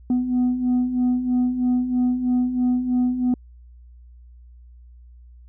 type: beating tone pair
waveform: sine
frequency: 246.9 / 250 Hz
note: B3 / B3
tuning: 0 / +21 cents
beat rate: 3.1 Hz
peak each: -23 / -17 dBFS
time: 0.1-3.34 s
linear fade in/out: 2 ms
effects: tanh soft clip ceiling -15 dBFS + added 60 Hz sine -43 dBFS peak until 5.48 s